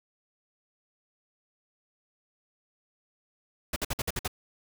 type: noise bursts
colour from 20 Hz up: pink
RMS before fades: -30 dBFS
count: 7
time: 3.73-4.278 s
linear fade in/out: 5 ms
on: 32 ms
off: 54 ms
effects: none